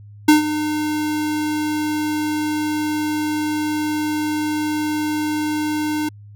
square tone with ADSR envelope, 303.5 Hz, D#4, 43 cents flat, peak -7 dBFS, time 0.28-6.09 s, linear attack 8 ms, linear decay 130 ms, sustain -13 dB, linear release 7 ms, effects added 103 Hz sine -38 dBFS peak until 6.35 s

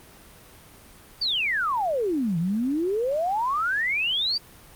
sine exponential two-way sweep, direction down then up, 4770 to 160 to 4770 Hz, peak -22 dBFS, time 1.21-4.38 s, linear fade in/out 10 ms, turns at 2.38 s, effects pink hiss -49 dBFS RMS until 4.75 s + Opus 32 kbps

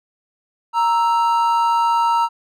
triangle tone pair together, 932.3 / 1318.5 Hz, A#5 / E6, 0 / 0 cents, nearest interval tritone, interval 600 cents, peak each -13 / -19 dBFS, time 0.73-2.29 s, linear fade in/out 50 ms, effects none

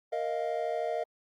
triangle chord, Bb suspended fourth, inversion none, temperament equal with one note detuned, 466.2 / 625.5 / 698.5 Hz, Bb4 / Eb5 / F5, 0 / +9 / 0 cents, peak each -33 / -31 / -32 dBFS, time 0.12-1.04 s, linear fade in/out 10 ms, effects Opus 48 kbps

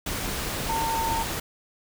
sine tone in noise, 906 Hz, A#5, 50 cents flat, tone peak -25 dBFS, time 0.69-1.23 s, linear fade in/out 5 ms, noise pink, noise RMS -30 dBFS, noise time 0.06-1.4 s, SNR +2 dB, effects none

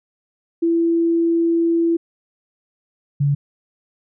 sine tone pair in turn, 334.6 / 142.48 Hz, E4 / C#3, +26 / +48 cents, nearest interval octave + minor third, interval 1478 cents, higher first, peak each -14 / -14 dBFS, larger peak neither, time 0.62-1.97 / 3.2-3.35 s, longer first, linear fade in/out 10 ms, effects none

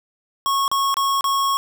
square tone with dropouts, 1098 Hz, C#6, 17 cents flat, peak -18 dBFS, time 0.46-1.57 s, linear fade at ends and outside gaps 0 ms, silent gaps 0.679-0.715 / 0.942-0.969 / 1.209-1.242 s, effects none

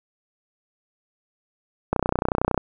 click train, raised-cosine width 1 ms, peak -6 dBFS, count 21, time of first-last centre 1.93-2.577 s, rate 30.9 Hz, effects none

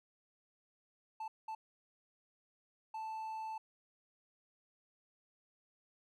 triangle tone bursts at uneven times, 880 Hz, A5, in tune, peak -38 dBFS, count 3, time 1.2-1.28 / 1.48-1.55 / 2.94-3.58 s, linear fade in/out 5 ms, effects none

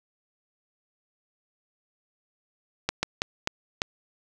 slowing click train, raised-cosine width 0.2 ms, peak -7 dBFS, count 5, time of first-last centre 2.89-3.819 s, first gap 140 ms, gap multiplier 1.35, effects none

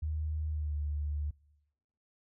sine tone with pitch glide, 77.2 to 73.8 Hz, D#2 to D2, -13 to +9 cents, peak -31 dBFS, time 0.02-1.31 s, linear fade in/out 10 ms, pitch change -78 cents, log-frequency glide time 0.49-0.76 s, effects noise-tail reverb RT60 1.0 s tail -25 dB re dry

